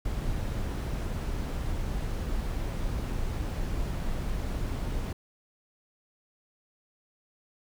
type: noise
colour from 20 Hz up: brown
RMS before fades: -31 dBFS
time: 0.05-5.13 s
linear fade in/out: 5 ms
effects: none